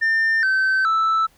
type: tone with pitch steps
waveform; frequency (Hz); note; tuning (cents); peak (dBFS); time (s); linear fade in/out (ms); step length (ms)
sine; 1800 / 1540.1 / 1317.7; A6 / G6 / E6; +39 / -31 / -1; -13; 0.01-1.27; 20; 420
effects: tanh soft clip ceiling -15 dBFS + pink hiss -57 dBFS RMS until 1.37 s